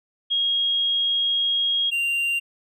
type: tone pair in turn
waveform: sine / triangle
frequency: 3273 / 2777 Hz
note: G#7 / F7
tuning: -26 / -10 cents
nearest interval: minor third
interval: 284 cents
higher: first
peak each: -19 dBFS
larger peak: neither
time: 0.3-1.91 / 1.91-2.4 s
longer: first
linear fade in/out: 20 ms
effects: none